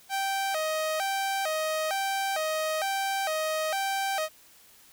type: tone with vibrato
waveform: sawtooth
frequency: 700 Hz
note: F5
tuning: 4 cents sharp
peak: -23 dBFS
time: 0.09-4.29 s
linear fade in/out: 50 ms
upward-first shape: square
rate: 1.1 Hz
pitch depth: 190 cents each way
effects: white hiss -56 dBFS RMS until 4.92 s